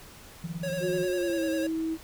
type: tone with tremolo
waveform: sine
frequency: 167.3 Hz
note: E3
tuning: 26 cents sharp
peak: -29 dBFS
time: 0.44-1.05 s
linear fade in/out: 0 ms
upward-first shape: sine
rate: 18 Hz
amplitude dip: 85%
type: tone with vibrato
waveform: square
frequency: 547 Hz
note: C#5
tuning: 23 cents flat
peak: -31 dBFS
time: 0.63-1.67 s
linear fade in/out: 5 ms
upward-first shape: square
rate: 10 Hz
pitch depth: 31 cents each way
type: click train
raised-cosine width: 3 ms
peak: -34 dBFS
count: 4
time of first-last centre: 0.7-1.299 s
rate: 5.01 Hz
type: tone with pitch glide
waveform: sine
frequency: 362.1 to 322.6 Hz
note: F#4 to E4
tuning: -37 to -37 cents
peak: -27 dBFS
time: 0.8-1.98 s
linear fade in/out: 50 ms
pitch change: -200 cents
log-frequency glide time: 1.12-1.46 s
effects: pink hiss -49 dBFS RMS until 2.03 s